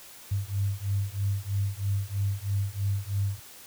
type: beating tone pair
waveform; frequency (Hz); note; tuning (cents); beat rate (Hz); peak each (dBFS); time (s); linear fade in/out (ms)
sine; 98 / 101.1; G2 / G#2; 0 / -46; 3.1; -29 / -29; 0.31-3.4; 10
effects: white hiss -48 dBFS RMS until 3.66 s